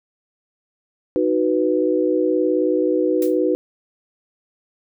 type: chord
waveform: sine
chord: B major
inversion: first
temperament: equal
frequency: 311.1 / 370 / 493.9 Hz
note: D#4 / F#4 / B4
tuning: 0 / 0 / 0 cents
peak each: -20 dBFS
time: 1.16-3.55 s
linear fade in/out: 0 ms
type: noise with exponential decay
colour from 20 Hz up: blue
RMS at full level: -29 dBFS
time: 3.22-3.38 s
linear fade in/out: 2 ms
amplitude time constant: 33 ms
effects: none